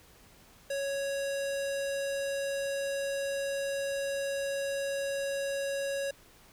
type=tone with low-pass filter; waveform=square; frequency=554.4 Hz; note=C#5; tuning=in tune; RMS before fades=-33 dBFS; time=0.7-6.11 s; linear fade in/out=5 ms; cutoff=10000 Hz; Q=1.2; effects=pink hiss -58 dBFS RMS until 6.52 s